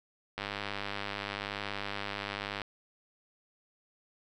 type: click train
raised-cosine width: 0.3 ms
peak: -19 dBFS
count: 227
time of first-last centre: 0.38-2.618 s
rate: 101 Hz
effects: none